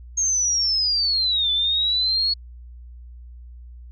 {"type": "linear two-way sweep", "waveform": "sine", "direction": "down then up", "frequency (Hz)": [6510, 3483, 4378], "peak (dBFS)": -18, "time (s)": [0.17, 2.34], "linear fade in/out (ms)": 10, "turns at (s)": 1.51, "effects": ["added 60 Hz sine -38 dBFS peak until 3.91 s"]}